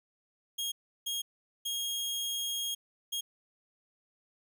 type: tone bursts at uneven times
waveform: sawtooth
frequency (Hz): 3261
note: G#7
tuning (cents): -32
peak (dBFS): -29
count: 4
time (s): 0.58-0.72 / 1.06-1.22 / 1.65-2.75 / 3.12-3.21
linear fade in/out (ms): 10
effects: none